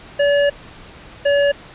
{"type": "tone pair in turn", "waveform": "square", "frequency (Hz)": [572, 569], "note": ["D5", "C#5"], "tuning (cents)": [-46, 45], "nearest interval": "unison", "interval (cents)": 9, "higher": "first", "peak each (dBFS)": -13, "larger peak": "neither", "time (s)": [[0.19, 0.5], [1.25, 1.52]], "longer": "first", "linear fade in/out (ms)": 10, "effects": ["pink hiss -40 dBFS RMS until 1.74 s", "resampled to 8000 Hz"]}